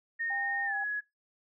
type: tone with pitch glide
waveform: sine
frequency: 1844 to 1681.2 Hz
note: A#6 to G#6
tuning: -19 to +21 cents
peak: -30 dBFS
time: 0.19-1.01 s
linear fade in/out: 20 ms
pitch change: -160 cents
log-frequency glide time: 0.65-0.75 s
type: tone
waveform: sine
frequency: 798 Hz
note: G5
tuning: 31 cents sharp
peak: -36 dBFS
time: 0.3-0.84 s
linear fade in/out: 5 ms
effects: noise-tail reverb RT60 0.2 s tail -24 dB re dry